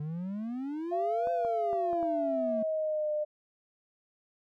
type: exponential two-way sweep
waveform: triangle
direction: up then down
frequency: 145.7 to 518 to 222.2 Hz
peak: -31 dBFS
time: 0-2.63 s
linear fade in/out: 5 ms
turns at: 1.31 s
type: tone with pitch glide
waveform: sine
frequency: 685 to 603.3 Hz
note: F5 to D5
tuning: -34 to +46 cents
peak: -28 dBFS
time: 0.91-3.25 s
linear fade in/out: 20 ms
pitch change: -220 cents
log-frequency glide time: 1.98-3.11 s
type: clicks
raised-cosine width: 1 ms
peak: -29 dBFS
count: 5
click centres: 1.272 / 1.449 / 1.731 / 1.931 / 2.029 s
effects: none